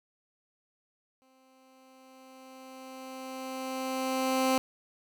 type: tone with exponential growth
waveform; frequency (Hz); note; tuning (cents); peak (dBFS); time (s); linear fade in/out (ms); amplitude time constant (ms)
15% pulse; 261.6; C4; 0; -17; 1.22-4.58; 0; 730
effects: none